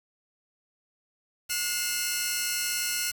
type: tone cluster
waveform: 10% pulse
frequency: 1444 / 2107 / 2648 Hz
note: F#6 / C7 / E7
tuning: -43 / +12 / +7 cents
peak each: -23 dBFS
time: 1.49-3.12 s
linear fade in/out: 20 ms
effects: 7-bit